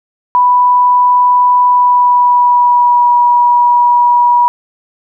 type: tone with pitch glide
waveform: sine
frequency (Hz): 987.8 to 967.5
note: B5 to B5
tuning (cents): 0 to -36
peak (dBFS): -5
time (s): 0.35-4.48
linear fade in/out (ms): 0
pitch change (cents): -36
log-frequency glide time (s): 1.66-3.13
effects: none